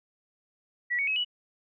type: tone with pitch steps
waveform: sine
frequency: 1941 / 2230 / 2561 / 2942 Hz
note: B6 / C#7 / D#7 / F#7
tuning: -31 / +10 / +49 / -11 cents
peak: -25 dBFS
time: 0.9-1.248 s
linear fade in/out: 20 ms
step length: 87 ms
effects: none